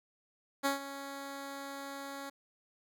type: tone with ADSR envelope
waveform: 10% pulse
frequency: 277.2 Hz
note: C#4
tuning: in tune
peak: -19 dBFS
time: 0.63-2.3 s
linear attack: 26 ms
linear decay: 130 ms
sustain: -14 dB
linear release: 9 ms
effects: none